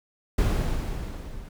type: noise with level ramp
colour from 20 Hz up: brown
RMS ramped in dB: -20 to -41 dBFS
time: 0.38-1.49 s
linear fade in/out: 5 ms
effects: none